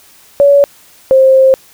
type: tone pair in turn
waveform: sine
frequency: 566 / 528.8 Hz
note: C#5 / C5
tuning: +36 / +18 cents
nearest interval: minor second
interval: 118 cents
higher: first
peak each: -3 dBFS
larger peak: neither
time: 0.4-0.64 / 1.11-1.54 s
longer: second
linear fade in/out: 0 ms
effects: white hiss -43 dBFS RMS until 1.73 s